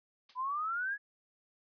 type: noise with exponential decay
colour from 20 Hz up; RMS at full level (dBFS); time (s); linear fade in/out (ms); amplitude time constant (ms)
blue; -44; 0.29-0.43; 5; 29
type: exponential sweep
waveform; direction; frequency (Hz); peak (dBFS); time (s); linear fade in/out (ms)
sine; up; 987.8 to 1700; -32; 0.35-0.98; 50
effects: resampled to 11025 Hz